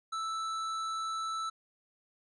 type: tone with tanh clipping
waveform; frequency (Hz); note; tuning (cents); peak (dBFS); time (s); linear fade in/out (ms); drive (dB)
sine; 1318.5; E6; 0; -35; 0.12-1.5; 10; 14
effects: resampled to 22050 Hz